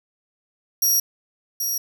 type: tone with echo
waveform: 20% pulse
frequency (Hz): 5680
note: F8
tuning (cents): +28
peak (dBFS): -11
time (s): 0.82-1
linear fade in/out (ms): 5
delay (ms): 780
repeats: 1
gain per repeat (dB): -6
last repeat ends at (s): 1.78
effects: none